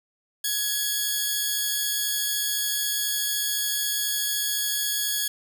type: tone cluster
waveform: 10% pulse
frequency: 1678 / 3302 / 3445 / 4470 Hz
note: G#6 / G#7 / A7 / C#8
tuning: +17 / -11 / -37 / +14 cents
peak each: -22 / -19 / -26 / -24 dBFS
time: 0.44-5.28 s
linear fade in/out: 5 ms
effects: none